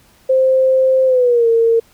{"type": "tone with pitch glide", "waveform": "sine", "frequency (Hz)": [523.3, 458.2], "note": ["C5", "A#4"], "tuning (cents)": [0, -30], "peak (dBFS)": -9, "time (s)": [0.29, 1.8], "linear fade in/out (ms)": 10, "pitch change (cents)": -230, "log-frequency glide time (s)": [1.06, 1.48], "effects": ["pink hiss -51 dBFS RMS until 1.93 s"]}